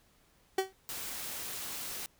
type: tone with exponential decay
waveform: 30% pulse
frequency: 381.7 Hz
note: G4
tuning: 46 cents flat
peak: -21 dBFS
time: 0.58-0.73 s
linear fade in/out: 5 ms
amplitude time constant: 31 ms
type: noise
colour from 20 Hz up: white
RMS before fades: -40 dBFS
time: 0.89-2.06 s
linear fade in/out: 0 ms
effects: pink hiss -67 dBFS RMS until 2.19 s